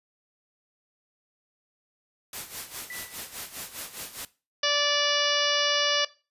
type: noise with tremolo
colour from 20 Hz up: white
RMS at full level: -35 dBFS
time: 2.33-4.25 s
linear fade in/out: 2 ms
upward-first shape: sine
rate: 4.9 Hz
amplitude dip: 75%
type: tone with exponential decay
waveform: sine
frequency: 1975.5 Hz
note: B6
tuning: in tune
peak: -35 dBFS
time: 2.9-3.36 s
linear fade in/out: 2 ms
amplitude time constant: 100 ms
type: harmonic tone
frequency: 582 Hz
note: D5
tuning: 16 cents flat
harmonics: 1 / 2 / 3 / 4 / 5 / 6 / 7 / 8 / 9 / 10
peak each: -29 / -32 / -30 / -35 / -29 / -31 / -37 / -31 / -32 / -35 dBFS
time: 4.63-6.05 s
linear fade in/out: 5 ms
effects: noise-tail reverb RT60 0.3 s tail -18 dB re dry + resampled to 32000 Hz